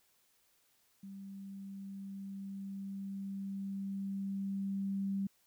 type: tone with level ramp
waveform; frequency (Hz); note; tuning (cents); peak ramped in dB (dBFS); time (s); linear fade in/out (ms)
sine; 196; G3; 0; -45 to -32; 1.03-5.27; 5
effects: white hiss -72 dBFS RMS until 5.46 s